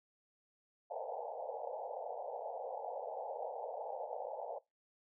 pink band-pass noise, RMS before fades -43 dBFS, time 0.9-4.59 s, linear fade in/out 10 ms, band 470 to 880 Hz, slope 96 dB/octave, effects noise-tail reverb RT60 0.2 s tail -22 dB re dry

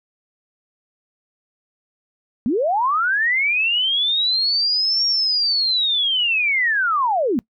sine linear two-way sweep, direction up then down, 207.7 to 5588 to 207.7 Hz, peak -16 dBFS, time 2.46-7.39 s, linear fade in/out 0 ms, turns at 5.06 s, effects noise-tail reverb RT60 0.1 s tail -23 dB re dry

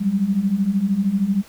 sine beating tone pair, 187.8 / 200.8 Hz, F#3 / G3, +26 / +42 cents, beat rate 13 Hz, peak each -22 / -18 dBFS, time 0-1.43 s, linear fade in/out 20 ms, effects pink hiss -47 dBFS RMS until 1.48 s

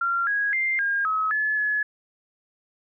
sine tone with pitch steps, 1379 / 1653 / 2097 / 1617 / 1281 / 1718 / 1702 Hz, F6 / G#6 / C7 / G#6 / E6 / A6 / G#6, -22 / -9 / +3 / -47 / -50 / -42 / +42 cents, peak -21 dBFS, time 0.01-1.83 s, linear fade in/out 5 ms, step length 260 ms, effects none

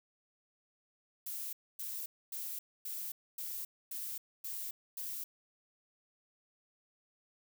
violet noise bursts, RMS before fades -41 dBFS, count 8, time 1.26-5.24 s, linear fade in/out 5 ms, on 270 ms, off 260 ms, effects none

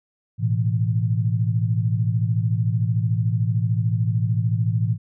sine chord, A suspended second, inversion none, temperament equal, 110 / 123.47 / 164.81 Hz, A2 / B2 / E3, 0 / 0 / 0 cents, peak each -20 / -24 / -26 dBFS, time 0.38-4.98 s, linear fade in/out 50 ms, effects none

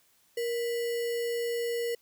sine tone with sample-and-hold, 470.4 Hz, A#4, 16 cents sharp, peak -28 dBFS, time 0.37-1.95 s, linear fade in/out 5 ms, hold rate 2450 Hz, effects white hiss -66 dBFS RMS until 2.01 s

